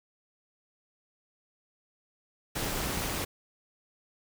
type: noise with amplitude modulation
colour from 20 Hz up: pink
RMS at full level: -30 dBFS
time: 2.55-3.25 s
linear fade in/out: 10 ms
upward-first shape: sine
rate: 258 Hz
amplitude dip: 55%
effects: none